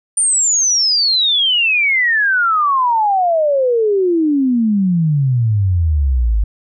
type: exponential sweep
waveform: sine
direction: down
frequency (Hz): 9230 to 50.2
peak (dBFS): -11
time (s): 0.17-6.44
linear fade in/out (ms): 5
effects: none